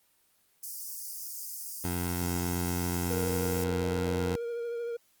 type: high-pass noise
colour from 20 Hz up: white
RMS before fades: -39 dBFS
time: 0.63-3.64 s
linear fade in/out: 2 ms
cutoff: 4800 Hz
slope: 96 dB/octave
type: tone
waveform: 15% pulse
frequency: 88 Hz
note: F2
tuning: 14 cents sharp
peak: -23 dBFS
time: 1.84-4.36 s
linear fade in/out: 5 ms
type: tone with vibrato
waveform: triangle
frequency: 470.6 Hz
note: A#4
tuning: 16 cents sharp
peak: -30 dBFS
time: 3.1-4.97 s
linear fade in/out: 10 ms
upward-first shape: triangle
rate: 13 Hz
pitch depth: 28 cents each way
effects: white hiss -68 dBFS RMS until 5.2 s + Opus 24 kbps